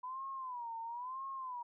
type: tone with vibrato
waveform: sine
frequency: 992 Hz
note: B5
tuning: 7 cents sharp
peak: -40 dBFS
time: 0.03-1.63 s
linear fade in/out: 10 ms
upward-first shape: sine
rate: 1 Hz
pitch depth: 150 cents each way
effects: none